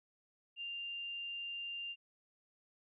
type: tone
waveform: sine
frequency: 2792 Hz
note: F7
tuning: 1 cent flat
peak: -40 dBFS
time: 0.56-1.96 s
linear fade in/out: 50 ms
effects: none